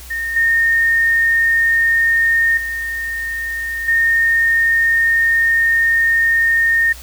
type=tone with level steps; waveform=sine; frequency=1834 Hz; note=A#6; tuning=29 cents flat; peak=-19 / -11 / -20 / -11 dBFS; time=0.1-6.93 s; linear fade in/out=10 ms; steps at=0.36 / 2.57 / 3.88 s; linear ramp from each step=5 ms; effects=added 60 Hz sine -35 dBFS peak until 7.02 s + white hiss -38 dBFS RMS until 7.02 s